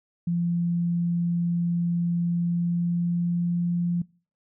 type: tone with pitch glide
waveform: sine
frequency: 172 to 173.5 Hz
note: F3 to F3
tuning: -26 to -11 cents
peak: -22 dBFS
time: 0.27-4.02 s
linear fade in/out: 5 ms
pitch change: +15 cents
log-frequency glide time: 2.21-3.68 s
effects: noise-tail reverb RT60 0.4 s tail -24 dB re dry